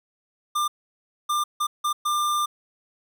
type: tone bursts at uneven times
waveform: square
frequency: 1195 Hz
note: D6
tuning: 30 cents sharp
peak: -22 dBFS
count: 5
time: 0.55-0.68 / 1.29-1.44 / 1.6-1.67 / 1.84-1.93 / 2.05-2.46 s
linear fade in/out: 10 ms
effects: none